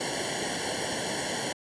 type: noise with comb filter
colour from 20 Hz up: pink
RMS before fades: -31 dBFS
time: 0-1.53 s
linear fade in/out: 10 ms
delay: 0.8 ms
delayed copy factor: -0.95
effects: high-pass 100 Hz 12 dB/octave + resampled to 22050 Hz